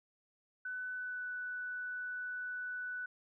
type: tone with pitch glide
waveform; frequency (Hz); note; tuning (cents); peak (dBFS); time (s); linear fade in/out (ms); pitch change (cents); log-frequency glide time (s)
sine; 1500 to 1487.9; F#6 to F#6; +23 to +9; -38; 0.65-3.06; 5; -14; 0.95-1.26
effects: none